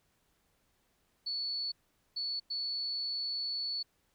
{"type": "tone bursts at uneven times", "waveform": "sine", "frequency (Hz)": 4435, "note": "C#8", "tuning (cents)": 0, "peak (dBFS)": -33, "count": 3, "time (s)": [[1.26, 1.72], [2.16, 2.4], [2.5, 3.83]], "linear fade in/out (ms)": 10, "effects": ["pink hiss -74 dBFS RMS until 4.14 s"]}